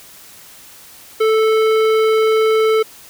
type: tone with hard clipping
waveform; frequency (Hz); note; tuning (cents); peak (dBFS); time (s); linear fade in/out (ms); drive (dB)
sine; 439.3; A4; -3; -13; 1.2-2.83; 10; 14
effects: white hiss -41 dBFS RMS until 3.09 s